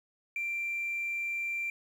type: tone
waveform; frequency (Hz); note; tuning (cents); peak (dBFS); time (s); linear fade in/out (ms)
triangle; 2360; D7; +8; -28; 0.36-1.7; 2
effects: tanh soft clip ceiling -28 dBFS + 10-bit